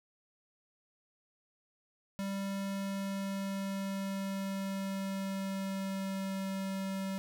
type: tone with pitch glide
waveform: square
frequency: 196.3 to 192.82 Hz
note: G3 to G3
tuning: +3 to -28 cents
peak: -35 dBFS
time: 2.19-7.18 s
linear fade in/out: 0 ms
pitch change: -31 cents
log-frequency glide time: 2.65-6.74 s
effects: none